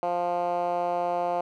10% pulse tone with band-pass filter, 175.3 Hz, F3, 7 cents sharp, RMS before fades -27 dBFS, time 0.03-1.41 s, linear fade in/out 0 ms, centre 670 Hz, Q 2.7, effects none

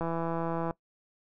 click train, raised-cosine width 1 ms, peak -19 dBFS, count 117, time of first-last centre 0.01-0.709 s, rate 166 Hz, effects noise-tail reverb RT60 0.1 s tail -20 dB re dry

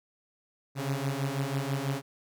sawtooth beating tone pair, 134.5 / 140.6 Hz, C3 / C#3, +48 / +25 cents, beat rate 6.1 Hz, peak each -28 / -28 dBFS, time 0.75-2.02 s, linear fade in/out 50 ms, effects none

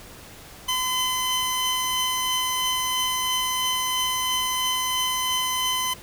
sawtooth tone pair together, 1020 / 3057 Hz, C6 / G7, -44 / -44 cents, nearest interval octave + perfect fifth, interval 1900 cents, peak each -22 dBFS, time 0.68-5.94 s, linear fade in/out 10 ms, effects pink hiss -44 dBFS RMS until 6.02 s

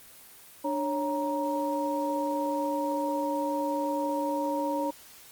sine tone cluster, 294.8 / 554 / 938 Hz, D4 / C#5 / A#5, +7 / -1 / +11 cents, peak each -31 dBFS, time 0.64-4.91 s, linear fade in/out 10 ms, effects white hiss -51 dBFS RMS until 5.31 s + Opus 24 kbps

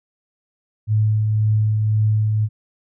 sine tone with tremolo, 107.6 Hz, A2, 38 cents flat, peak -13 dBFS, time 0.87-2.49 s, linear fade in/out 50 ms, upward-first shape triangle, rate 1.9 Hz, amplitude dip 30%, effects none

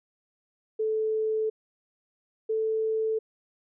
sine tone pair in turn, 436.6 / 440.4 Hz, A4 / A4, -13 / +2 cents, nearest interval unison, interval 15 cents, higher second, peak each -24 dBFS, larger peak neither, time 0.79-1.5 / 2.49-3.19 s, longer first, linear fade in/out 10 ms, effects none

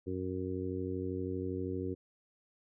harmonic tone, 92.6 Hz, F#2, 2 cents sharp, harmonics 1 / 2 / 3 / 4 / 5, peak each -40 / -44 / -39 / -39 / -42 dBFS, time 0.06-1.95 s, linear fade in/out 20 ms, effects none

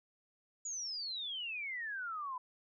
sine exponential sweep, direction down, 6930 to 987.8 Hz, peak -38 dBFS, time 0.65-2.38 s, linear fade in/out 5 ms, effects none

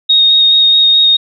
sine tone with vibrato, 3729 Hz, A#7, in tune, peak -5 dBFS, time 0.09-1.17 s, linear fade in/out 10 ms, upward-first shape square, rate 4.7 Hz, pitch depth 9 cents each way, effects none

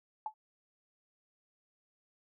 sine tone with exponential decay, 863 Hz, A5, 34 cents flat, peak -30 dBFS, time 0.26-0.34 s, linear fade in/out 2 ms, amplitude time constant 16 ms, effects none

